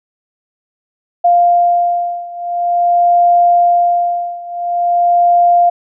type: beating tone pair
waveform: sine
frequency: 698.5 / 698.97 Hz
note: F5 / F5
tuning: 0 / +1 cents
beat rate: 0.47 Hz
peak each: -11 / -13 dBFS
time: 1.24-5.7 s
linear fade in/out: 10 ms
effects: none